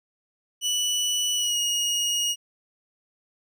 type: tone with pitch glide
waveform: 25% pulse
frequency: 2960 to 2877 Hz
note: F#7 to F#7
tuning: 0 to -49 cents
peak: -19 dBFS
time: 0.61-2.36 s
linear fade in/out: 50 ms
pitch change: -49 cents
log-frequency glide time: 1.35-1.59 s
effects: none